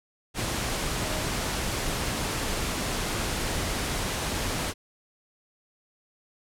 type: tone in noise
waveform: sine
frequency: 619 Hz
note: D#5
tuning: 9 cents flat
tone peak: -38 dBFS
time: 1.01-1.26 s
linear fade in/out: 50 ms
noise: pink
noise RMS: -29 dBFS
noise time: 0.34-4.74 s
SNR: -12 dB
effects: low-pass 11000 Hz 12 dB/octave